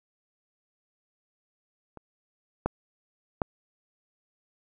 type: clicks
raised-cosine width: 1 ms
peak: -29 / -11 / -11 dBFS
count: 3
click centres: 1.973 / 2.66 / 3.418 s
effects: none